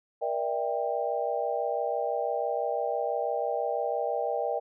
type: chord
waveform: sine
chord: E half-diminished seventh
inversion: second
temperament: just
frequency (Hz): 474.7 / 593.3 / 659.3 / 791.1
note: Bb4 / D5 / E5 / G5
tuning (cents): +31 / +18 / 0 / +16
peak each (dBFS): -32 / -32 / -33 / -32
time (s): 0.21-4.6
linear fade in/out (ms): 20
effects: none